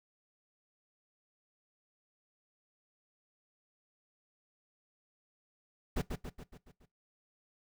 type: noise with echo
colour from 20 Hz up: brown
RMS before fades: -31 dBFS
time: 5.96-6.02 s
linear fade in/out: 10 ms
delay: 140 ms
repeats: 6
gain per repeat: -5 dB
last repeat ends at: 6.86 s
effects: noise-tail reverb RT60 0.2 s tail -19 dB re dry